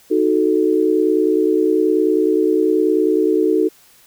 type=chord; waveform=sine; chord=D# diminished; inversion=none; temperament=equal; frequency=311.1 / 370 / 440 Hz; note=D#4 / F#4 / A4; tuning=0 / 0 / 0 cents; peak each=-17 dBFS; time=0.1-3.69 s; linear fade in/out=20 ms; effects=white hiss -50 dBFS RMS until 4.06 s